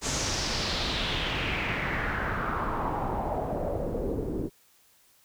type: noise with low-pass filter sweep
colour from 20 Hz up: pink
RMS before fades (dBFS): -30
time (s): 0.01-4.5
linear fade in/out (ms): 50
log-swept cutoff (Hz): 7200 to 340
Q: 3.1
effects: white hiss -62 dBFS RMS until 5.24 s